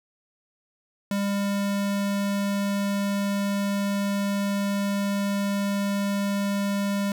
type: tone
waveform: square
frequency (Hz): 200.4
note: G3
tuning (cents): +38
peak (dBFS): -24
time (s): 1.11-7.12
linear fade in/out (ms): 2
effects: 10-bit